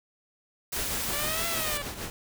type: noise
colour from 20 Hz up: white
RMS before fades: -32 dBFS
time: 0.72-1.78 s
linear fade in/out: 10 ms
type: noise with tremolo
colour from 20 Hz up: pink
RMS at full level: -34 dBFS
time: 0.76-2.1 s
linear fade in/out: 0 ms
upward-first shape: triangle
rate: 6.5 Hz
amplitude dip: 65%
type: linear two-way sweep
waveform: 10% pulse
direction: up then down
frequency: 570 to 681 to 570 Hz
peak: -24 dBFS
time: 1.13-1.82 s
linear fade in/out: 2 ms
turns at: 1.47 s
effects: none